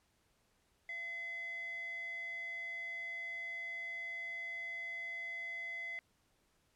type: tone with band-pass filter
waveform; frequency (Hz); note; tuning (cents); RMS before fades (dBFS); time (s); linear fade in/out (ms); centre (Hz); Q
square; 680; F5; -46; -43; 0.89-5.99; 0; 2100; 7.9
effects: pink hiss -75 dBFS RMS until 6.75 s + low-pass 12000 Hz 12 dB/octave